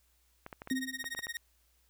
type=clicks; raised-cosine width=0.5 ms; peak=-28 dBFS; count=8; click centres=0.464 / 0.528 / 0.619 / 0.674 / 1.042 / 1.149 / 1.191 / 1.269 s
type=tone with tremolo; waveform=sawtooth; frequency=1864.7 Hz; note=A#6; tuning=in tune; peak=-31 dBFS; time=0.7-1.37 s; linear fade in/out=0 ms; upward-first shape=sine; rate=17 Hz; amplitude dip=100%
type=tone with exponential decay; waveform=sine; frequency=260.4 Hz; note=C4; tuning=8 cents flat; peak=-27 dBFS; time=0.71-1.17 s; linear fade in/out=2 ms; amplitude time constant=99 ms
effects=added 60 Hz sine -70 dBFS peak until 1.89 s + white hiss -72 dBFS RMS until 1.89 s